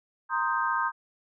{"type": "chord", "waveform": "sine", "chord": "C minor seventh", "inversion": "third", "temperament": "equal", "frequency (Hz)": [932.3, 1046.5, 1244.5, 1568], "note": ["Bb5", "C6", "Eb6", "G6"], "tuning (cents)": [0, 0, 0, 0], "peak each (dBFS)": -30, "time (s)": [0.29, 0.92], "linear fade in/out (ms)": 50, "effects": []}